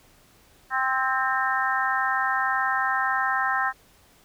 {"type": "harmonic tone with a mistuned harmonic", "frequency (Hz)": 261.6, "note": "C4", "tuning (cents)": 0, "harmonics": [3, 4, 5, 6, 7], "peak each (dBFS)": [-28, -28, -28, -28, -28], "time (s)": [0.7, 3.73], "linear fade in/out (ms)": 50, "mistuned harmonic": 6, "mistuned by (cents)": 20, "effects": ["pink hiss -57 dBFS RMS until 4.24 s"]}